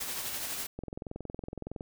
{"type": "noise with tremolo", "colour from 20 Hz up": "white", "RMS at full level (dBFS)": -35, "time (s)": [0, 0.67], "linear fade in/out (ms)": 10, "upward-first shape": "sine", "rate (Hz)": 12, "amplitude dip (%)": 35}
{"type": "click train", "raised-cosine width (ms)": 2, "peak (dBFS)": -25, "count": 23, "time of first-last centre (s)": [0.79, 1.809], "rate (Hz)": 21.6}
{"effects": []}